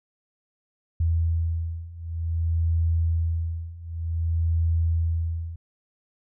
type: beating tone pair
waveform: sine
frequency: 82.4 / 82.94 Hz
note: E2 / E2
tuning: 0 / +11 cents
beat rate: 0.54 Hz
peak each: -26 / -24 dBFS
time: 1-5.56 s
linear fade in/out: 5 ms
effects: none